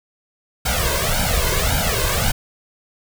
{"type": "noise with flanger", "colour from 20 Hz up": "pink", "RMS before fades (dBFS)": -19, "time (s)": [0.65, 2.32], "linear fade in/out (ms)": 10, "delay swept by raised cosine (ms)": [1.3, 1.94], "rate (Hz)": 1.8, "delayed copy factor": 1, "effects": []}